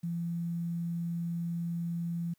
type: tone with quantisation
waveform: sine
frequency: 170 Hz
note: F3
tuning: 46 cents flat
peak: -31 dBFS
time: 0.03-2.34 s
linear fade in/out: 10 ms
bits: 10
effects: white hiss -75 dBFS RMS until 2.38 s